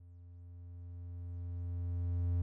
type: tone with level ramp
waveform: triangle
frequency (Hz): 87.31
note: F2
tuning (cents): 0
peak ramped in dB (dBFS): -51 to -27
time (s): 0-2.42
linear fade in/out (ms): 5
effects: none

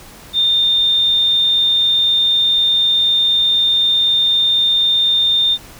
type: tone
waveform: sine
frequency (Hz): 3622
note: A7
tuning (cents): +49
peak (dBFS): -11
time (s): 0.33-5.58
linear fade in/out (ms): 50
effects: pink hiss -39 dBFS RMS until 5.79 s

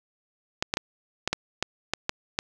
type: clicks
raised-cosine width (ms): 0.2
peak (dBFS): -7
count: 9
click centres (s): 0.625 / 0.739 / 0.771 / 1.276 / 1.33 / 1.626 / 1.936 / 2.094 / 2.389
effects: none

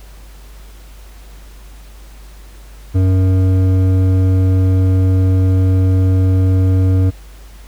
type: tone with hard clipping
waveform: sine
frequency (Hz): 93.6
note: F#2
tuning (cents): +20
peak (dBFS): -11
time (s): 2.94-7.11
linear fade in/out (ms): 20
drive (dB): 10
effects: added 50 Hz sine -34 dBFS peak until 7.67 s + pink hiss -45 dBFS RMS until 7.67 s

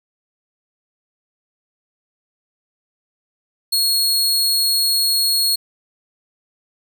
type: tone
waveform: sawtooth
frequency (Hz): 4314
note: C#8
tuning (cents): -48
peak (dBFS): -12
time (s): 3.72-5.56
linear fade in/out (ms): 10
effects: none

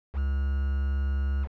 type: tone with quantisation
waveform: triangle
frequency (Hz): 68.8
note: C#2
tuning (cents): -12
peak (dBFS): -22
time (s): 0.13-1.48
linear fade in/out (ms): 50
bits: 7
effects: low-pass 2000 Hz 12 dB/octave

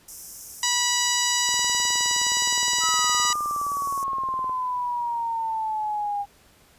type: high-pass noise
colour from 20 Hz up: pink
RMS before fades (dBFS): -40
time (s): 0.08-4.04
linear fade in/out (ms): 5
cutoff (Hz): 5300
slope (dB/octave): 96
type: harmonic tone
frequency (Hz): 976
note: B5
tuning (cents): -21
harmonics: 1 / 2 / 3 / 4 / 5 / 6 / 7 / 8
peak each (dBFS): -29 / -29 / -29 / -29 / -29 / -29 / -29 / -29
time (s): 0.63-3.33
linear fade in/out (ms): 2
type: click train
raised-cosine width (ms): 1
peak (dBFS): -26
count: 59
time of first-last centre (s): 1.49-4.495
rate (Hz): 19.3
type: exponential sweep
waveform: sine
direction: down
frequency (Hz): 1300 to 805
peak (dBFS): -24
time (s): 2.8-6.26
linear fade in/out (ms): 50
effects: pink hiss -56 dBFS RMS until 6.78 s + resampled to 32000 Hz

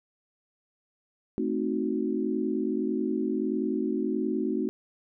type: chord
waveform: sine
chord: A diminished seventh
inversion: none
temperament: equal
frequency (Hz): 220 / 261.6 / 311.1 / 370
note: A3 / C4 / Eb4 / Gb4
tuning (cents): 0 / 0 / 0 / 0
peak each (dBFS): -31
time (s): 1.38-4.69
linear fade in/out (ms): 0
effects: none

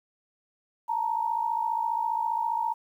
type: tone pair together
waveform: sine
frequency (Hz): 882 / 936.9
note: A5 / A#5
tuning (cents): +4 / +8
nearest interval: minor second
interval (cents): 104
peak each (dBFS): -29 / -27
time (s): 0.88-2.74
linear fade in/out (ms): 20
effects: 10-bit

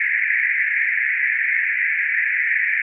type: band-pass noise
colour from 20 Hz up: pink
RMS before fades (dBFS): -20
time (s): 0-2.82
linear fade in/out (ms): 5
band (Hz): 1700 to 2300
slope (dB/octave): 96
effects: none

